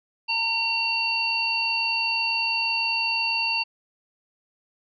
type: harmonic tone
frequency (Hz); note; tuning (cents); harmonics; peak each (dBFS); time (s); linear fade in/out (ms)
913; A#5; -36; 1 / 3 / 5; -30 / -24 / -27; 0.28-3.64; 20
effects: none